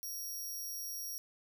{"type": "tone", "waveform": "15% pulse", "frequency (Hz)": 5650, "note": "F8", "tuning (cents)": 19, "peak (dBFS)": -34, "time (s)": [0.03, 1.18], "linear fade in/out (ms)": 0, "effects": []}